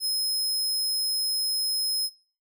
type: tone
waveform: sawtooth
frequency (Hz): 5130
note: E8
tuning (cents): -48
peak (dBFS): -22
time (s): 0-2.1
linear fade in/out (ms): 50
effects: noise-tail reverb RT60 0.4 s tail -21 dB re dry